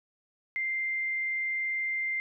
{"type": "tone", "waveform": "sine", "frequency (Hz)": 2093, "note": "C7", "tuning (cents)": 0, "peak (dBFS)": -28, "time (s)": [0.56, 2.2], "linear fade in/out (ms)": 0, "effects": []}